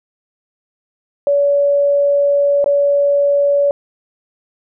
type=tone with dropouts; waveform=sine; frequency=569 Hz; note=C#5; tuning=45 cents sharp; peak=-10 dBFS; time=1.27-3.71 s; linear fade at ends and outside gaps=1 ms; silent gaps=2.643-2.66 s; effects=none